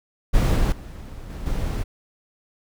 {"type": "noise with level steps", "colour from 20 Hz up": "brown", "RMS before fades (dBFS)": [-17, -19, -36, -32, -25], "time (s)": [0.33, 1.84], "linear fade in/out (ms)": 20, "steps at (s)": [0.56, 0.72, 1.3, 1.46], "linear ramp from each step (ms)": 2, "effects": []}